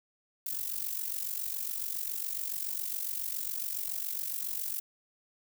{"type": "noise with amplitude modulation", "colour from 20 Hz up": "violet", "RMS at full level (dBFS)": -32, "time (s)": [0.46, 4.8], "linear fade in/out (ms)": 5, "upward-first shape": "sine", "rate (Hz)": 47.2, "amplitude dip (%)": 75, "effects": []}